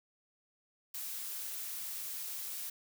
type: noise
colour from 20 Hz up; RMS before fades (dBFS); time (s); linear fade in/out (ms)
blue; -41; 0.94-2.7; 5
effects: none